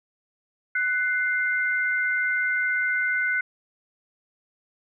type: tone pair together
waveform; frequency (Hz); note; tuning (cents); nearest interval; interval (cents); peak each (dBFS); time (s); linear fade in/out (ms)
sine; 1491.6 / 2093; F#6 / C7; +14 / 0; tritone; 586; -23 / -26; 0.75-3.41; 5
effects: none